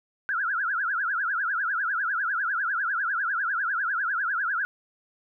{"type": "tone with vibrato", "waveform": "sine", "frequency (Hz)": 1480, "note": "F#6", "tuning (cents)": 0, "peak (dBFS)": -24, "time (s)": [0.29, 4.65], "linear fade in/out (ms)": 0, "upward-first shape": "triangle", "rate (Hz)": 10, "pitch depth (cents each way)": 250, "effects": []}